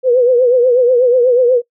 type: tone with vibrato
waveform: sine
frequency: 495.4 Hz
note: B4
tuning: 5 cents sharp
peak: -7 dBFS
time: 0.03-1.62 s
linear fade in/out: 50 ms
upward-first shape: triangle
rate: 8.2 Hz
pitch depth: 100 cents each way
effects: noise-tail reverb RT60 0.1 s tail -22 dB re dry